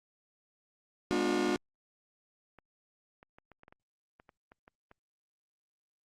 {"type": "chord", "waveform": "40% pulse", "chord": "G# diminished seventh", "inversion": "none", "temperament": "just", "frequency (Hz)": [207.7, 249.2, 299, 358.8], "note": ["G#3", "B3", "D4", "F4"], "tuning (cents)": [0, 16, 31, 47], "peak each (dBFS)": [-36, -35, -32, -30], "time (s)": [1.11, 1.56], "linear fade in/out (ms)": 0}
{"type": "clicks", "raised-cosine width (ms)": 0.5, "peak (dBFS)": -39, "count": 12, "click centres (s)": [2.587, 3.229, 3.385, 3.517, 3.634, 3.681, 3.725, 4.199, 4.292, 4.519, 4.679, 4.914]}
{"effects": ["low-pass 7000 Hz 12 dB/octave", "Opus 48 kbps"]}